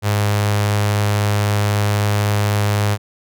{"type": "tone with notch filter", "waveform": "sawtooth", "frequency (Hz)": 103.83, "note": "G#2", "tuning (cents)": 0, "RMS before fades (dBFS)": -17, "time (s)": [0.02, 2.98], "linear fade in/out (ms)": 50, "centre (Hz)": 260, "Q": 1.1, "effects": []}